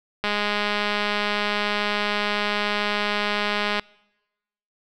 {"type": "click train", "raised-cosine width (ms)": 0.3, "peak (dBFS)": -8, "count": 737, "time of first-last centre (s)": [0.24, 3.796], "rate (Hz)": 207, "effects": ["noise-tail reverb RT60 1.0 s tail -26 dB re dry"]}